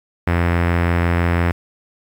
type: tone with low-pass filter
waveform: sawtooth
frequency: 86 Hz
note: F2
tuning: 26 cents flat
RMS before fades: -17 dBFS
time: 0.27-1.52 s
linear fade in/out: 5 ms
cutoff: 2000 Hz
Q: 2.2
effects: 7-bit